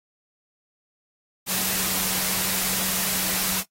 sine tone in noise, 187.9 Hz, F#3, 27 cents sharp, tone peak -36 dBFS, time 1.46-3.64 s, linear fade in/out 50 ms, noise white, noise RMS -25 dBFS, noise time 1.46-3.64 s, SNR -14 dB, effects noise-tail reverb RT60 0.1 s tail -19 dB re dry + AAC 48 kbps

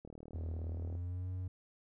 click train, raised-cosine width 2 ms, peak -36 dBFS, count 36, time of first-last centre 0.05-0.952 s, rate 38.8 Hz
triangle tone with pitch glide, 82.41 to 91.97 Hz, E2 to F#2, 0 to -10 cents, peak -35 dBFS, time 0.34-1.48 s, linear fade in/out 5 ms, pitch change +190 cents, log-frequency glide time 0.63-1.29 s
effects none

